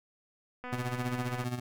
click train, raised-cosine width 0.5 ms, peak -27 dBFS, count 200, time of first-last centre 0.64-1.439 s, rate 249 Hz
25% pulse tone with tremolo, 123.47 Hz, B2, in tune, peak -26 dBFS, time 0.72-1.6 s, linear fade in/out 10 ms, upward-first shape sine, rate 15 Hz, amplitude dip 70%
effects none

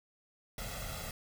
pink noise with comb filter, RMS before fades -41 dBFS, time 0.58-1.11 s, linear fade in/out 2 ms, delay 1.5 ms, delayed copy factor +0.75, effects none

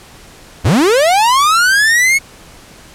45% pulse linear sweep, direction up, 65.5 to 2217 Hz, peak -8 dBFS, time 0.64-2.19 s, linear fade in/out 20 ms, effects pink hiss -39 dBFS RMS until 2.94 s + low-pass 11000 Hz 12 dB/octave

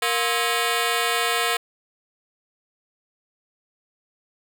10% pulse ring-modulated tone, 589 Hz, D5, 5 cents sharp, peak -9 dBFS, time 0.02-1.57 s, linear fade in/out 5 ms, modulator 122 Hz, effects none

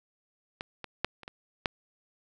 clicks, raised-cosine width 0.3 ms, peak -19 / -22 / -10 / -30 / -24 / -10 dBFS, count 6, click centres 0.609 / 0.843 / 1.046 / 1.233 / 1.279 / 1.658 s, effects none

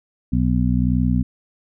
harmonic tone, 61.74 Hz, B1, in tune, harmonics 1 / 2 / 3 / 4, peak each -21 / -21 / -21 / -21 dBFS, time 0.32-1.23 s, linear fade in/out 10 ms, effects none

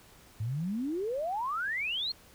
sine exponential sweep, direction up, 102.4 to 4371 Hz, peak -30 dBFS, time 0.4-2.12 s, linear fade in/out 5 ms, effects pink hiss -57 dBFS RMS until 2.34 s

